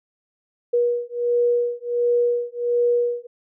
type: beating tone pair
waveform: sine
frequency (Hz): 480 / 481.4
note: B4 / B4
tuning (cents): -49 / -44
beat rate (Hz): 1.4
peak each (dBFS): -21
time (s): 0.73-3.27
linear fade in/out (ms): 10
effects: none